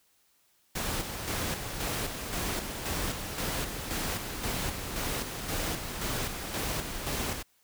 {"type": "noise with tremolo", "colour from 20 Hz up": "pink", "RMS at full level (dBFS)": -32, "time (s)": [0.75, 7.43], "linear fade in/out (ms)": 10, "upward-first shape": "square", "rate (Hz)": 1.9, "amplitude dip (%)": 45, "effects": ["white hiss -68 dBFS RMS until 7.63 s"]}